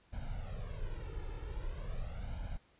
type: noise with flanger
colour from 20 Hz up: brown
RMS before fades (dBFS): -40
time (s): 0.12-2.58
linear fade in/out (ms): 20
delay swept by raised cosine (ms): 1.3 to 2.28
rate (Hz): 0.43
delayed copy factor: +0.9
effects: pink hiss -68 dBFS RMS until 2.79 s + resampled to 8000 Hz